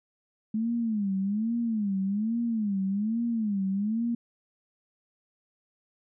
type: tone with vibrato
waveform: sine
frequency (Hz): 212.6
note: G#3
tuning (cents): +41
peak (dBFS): -25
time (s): 0.54-4.15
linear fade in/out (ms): 5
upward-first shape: sine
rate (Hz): 1.2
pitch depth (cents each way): 180
effects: none